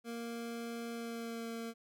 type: tone with pitch glide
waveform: 25% pulse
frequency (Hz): 233.1 to 229.4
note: A#3 to A#3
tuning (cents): 0 to -28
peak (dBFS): -36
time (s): 0.04-1.74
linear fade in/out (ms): 50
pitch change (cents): -28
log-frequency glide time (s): 0.91-1.48
effects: none